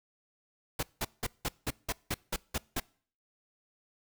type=noise bursts; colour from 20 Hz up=pink; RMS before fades=-32 dBFS; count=10; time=0.79-2.8 s; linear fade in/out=5 ms; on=39 ms; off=180 ms; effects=noise-tail reverb RT60 0.5 s tail -25 dB re dry